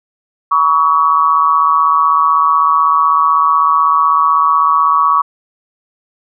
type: tone with amplitude modulation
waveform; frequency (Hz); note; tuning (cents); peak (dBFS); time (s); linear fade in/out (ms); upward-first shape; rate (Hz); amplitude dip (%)
sine; 1129; C#6; +31; -4; 0.51-5.22; 10; sine; 156; 85
effects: none